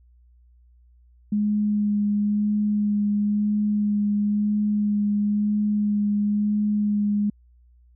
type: tone with vibrato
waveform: sine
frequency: 207.7 Hz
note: G#3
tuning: in tune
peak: -19 dBFS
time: 1.32-7.3 s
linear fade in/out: 5 ms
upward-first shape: sine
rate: 0.99 Hz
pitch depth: 13 cents each way
effects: added 60 Hz sine -52 dBFS peak until 7.95 s